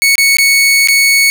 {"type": "tone with dropouts", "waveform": "sawtooth", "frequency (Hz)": 2217, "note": "C#7", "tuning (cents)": 0, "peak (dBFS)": -3, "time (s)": [0.02, 1.3], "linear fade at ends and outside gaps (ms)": 0, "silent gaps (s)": [[0.155, 0.181], [0.369, 0.385], [0.874, 0.885]], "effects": []}